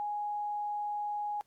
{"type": "tone", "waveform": "sine", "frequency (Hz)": 830.6, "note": "G#5", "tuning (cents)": 0, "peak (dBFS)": -32, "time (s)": [0, 1.41], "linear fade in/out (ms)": 0, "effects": ["pink hiss -73 dBFS RMS until 1.46 s", "AAC 64 kbps"]}